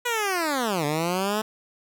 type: linear two-way sweep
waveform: 10% pulse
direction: down then up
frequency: 493.9 to 143.1 to 219.3 Hz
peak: -15 dBFS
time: 0.05-1.42 s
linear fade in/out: 10 ms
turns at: 0.85 s
effects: none